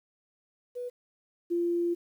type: tone pair in turn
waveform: sine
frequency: 491.5 / 344.8 Hz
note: B4 / F4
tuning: -8 / -22 cents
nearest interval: tritone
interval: 614 cents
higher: first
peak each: -33 / -25 dBFS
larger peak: second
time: 0.75-0.9 / 1.5-1.95 s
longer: second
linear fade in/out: 20 ms
effects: 10-bit